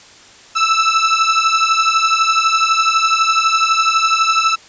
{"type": "beating tone pair", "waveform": "sawtooth", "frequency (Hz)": [1313, 1325], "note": ["E6", "E6"], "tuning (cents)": [-7, 9], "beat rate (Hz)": 12, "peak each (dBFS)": -11, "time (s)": [0.55, 4.56], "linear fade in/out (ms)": 20, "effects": ["white hiss -42 dBFS RMS until 4.68 s", "resampled to 16000 Hz"]}